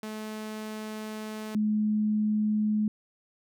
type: tone pair in turn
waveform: sawtooth / sine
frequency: 215.9 / 212.7 Hz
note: A3 / G#3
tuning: -33 / +42 cents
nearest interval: unison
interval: 25 cents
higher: first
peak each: -31 / -23 dBFS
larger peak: second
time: 0.03-1.55 / 1.55-2.88 s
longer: first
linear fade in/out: 2 ms
effects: none